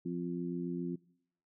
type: harmonic tone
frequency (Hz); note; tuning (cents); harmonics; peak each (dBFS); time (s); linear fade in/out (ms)
87.31; F2; 0; 2 / 3 / 4; -37 / -39 / -40; 0.05-0.96; 10
effects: noise-tail reverb RT60 0.7 s tail -23 dB re dry